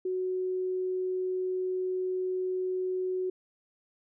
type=tone; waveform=sine; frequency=370 Hz; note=F#4; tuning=in tune; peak=-28 dBFS; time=0.05-3.3 s; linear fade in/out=5 ms; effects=none